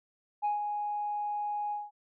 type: tone with ADSR envelope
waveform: sine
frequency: 830.6 Hz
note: G#5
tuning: in tune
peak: -24 dBFS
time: 0.42-1.91 s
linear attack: 29 ms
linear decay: 140 ms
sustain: -6 dB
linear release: 190 ms
effects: tanh soft clip ceiling -24 dBFS